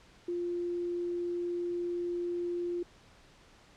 sine tone, 349.2 Hz, F4, in tune, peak -31 dBFS, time 0.28-2.83 s, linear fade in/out 5 ms, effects pink hiss -59 dBFS RMS until 3.76 s + low-pass 6000 Hz 12 dB/octave

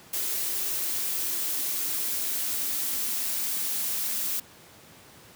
blue noise with high-pass filter sweep, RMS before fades -29 dBFS, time 0.13-4.4 s, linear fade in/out 5 ms, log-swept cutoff 360 to 210 Hz, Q 5.2, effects pink hiss -51 dBFS RMS until 5.35 s + high-pass 100 Hz 12 dB/octave

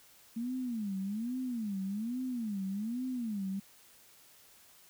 sine tone with vibrato, 222 Hz, A3, 16 cents sharp, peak -33 dBFS, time 0.36-3.6 s, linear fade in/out 10 ms, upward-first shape sine, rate 1.2 Hz, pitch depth 260 cents each way, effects white hiss -60 dBFS RMS until 4.89 s

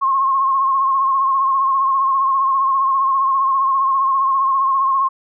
sine tone with vibrato, 1076 Hz, C6, 48 cents sharp, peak -13 dBFS, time 0.01-5.09 s, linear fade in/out 20 ms, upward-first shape sine, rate 15 Hz, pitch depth 44 cents each way, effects none

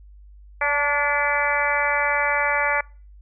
harmonic tone with a mistuned harmonic, 288.5 Hz, D4, 31 cents flat, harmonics 2 / 3 / 4 / 5 / 6 / 7 / 8, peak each -27 / -26 / -28 / -27 / -26 / -25 / -27 dBFS, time 0.61-2.81 s, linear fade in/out 5 ms, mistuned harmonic 3, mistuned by +24 cents, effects noise-tail reverb RT60 0.4 s tail -25 dB re dry + added 50 Hz sine -43 dBFS peak until 3.21 s

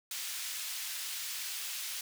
pink high-pass noise, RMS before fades -39 dBFS, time 0.11-2.01 s, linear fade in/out 2 ms, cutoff 2700 Hz, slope 12 dB/octave, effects none

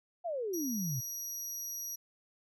sine exponential sweep, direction down, 726 to 119.7 Hz, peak -33 dBFS, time 0.24-1.01 s, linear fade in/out 20 ms
30% pulse tone, 5770 Hz, F#8, 44 cents flat, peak -34 dBFS, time 0.53-1.96 s, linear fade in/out 10 ms
effects none

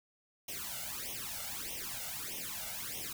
white noise with flanger, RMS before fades -41 dBFS, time 0.48-3.13 s, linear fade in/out 5 ms, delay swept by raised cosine 0.33 to 1.43 ms, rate 1.6 Hz, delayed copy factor +1, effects none

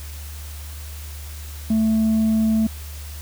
triangle tone with tanh clipping, 220 Hz, A3, in tune, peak -16 dBFS, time 1.7-2.67 s, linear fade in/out 5 ms, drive 7 dB, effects added 74 Hz sine -32 dBFS peak until 3.21 s + white hiss -41 dBFS RMS until 3.21 s

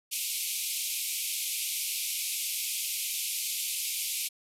white band-pass noise, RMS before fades -33 dBFS, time 0.11-4.29 s, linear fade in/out 20 ms, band 2200 to 14000 Hz, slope 96 dB/octave, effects none

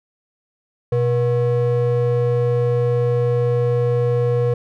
triangle ring-modulated tone, 302.2 Hz, D4, 50 cents sharp, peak -10 dBFS, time 0.92-4.54 s, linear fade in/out 5 ms, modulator 179 Hz, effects none

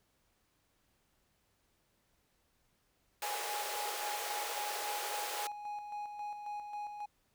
triangle tone with tremolo, 830.6 Hz, G#5, in tune, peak -36 dBFS, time 3.22-7.06 s, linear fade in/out 10 ms, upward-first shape square, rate 3.7 Hz, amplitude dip 45%
pink high-pass noise, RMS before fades -40 dBFS, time 3.22-5.47 s, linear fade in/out 2 ms, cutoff 410 Hz, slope 48 dB/octave
effects pink hiss -75 dBFS RMS until 7.34 s

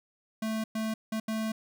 square tone bursts at uneven times, 220 Hz, A3, in tune, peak -30 dBFS, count 4, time 0.42-0.64 / 0.75-0.94 / 1.12-1.2 / 1.28-1.52 s, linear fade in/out 5 ms, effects none

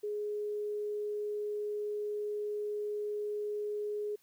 sine tone, 417.6 Hz, G#4, 10 cents sharp, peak -33 dBFS, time 0.03-4.16 s, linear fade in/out 10 ms, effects white hiss -69 dBFS RMS until 4.22 s

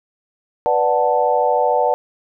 sine chord, B minor seventh, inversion none, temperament equal, 493.9 / 587.3 / 740 / 880 Hz, B4 / D5 / F#5 / A5, 0 / 0 / 0 / 0 cents, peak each -19 dBFS, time 0.66-1.94 s, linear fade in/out 0 ms, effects none

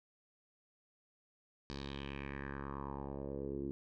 10% pulse tone with low-pass filter sweep, 69.3 Hz, C#2, in tune, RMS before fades -43 dBFS, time 1.7-3.71 s, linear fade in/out 0 ms, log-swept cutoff 4800 to 320 Hz, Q 3.6, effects none

